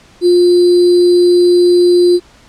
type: tone with sample-and-hold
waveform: sine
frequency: 353.1 Hz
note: F4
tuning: 19 cents sharp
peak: -5 dBFS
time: 0.21-2.2 s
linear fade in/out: 50 ms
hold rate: 4410 Hz
effects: pink hiss -44 dBFS RMS until 2.48 s + low-pass 7000 Hz 12 dB/octave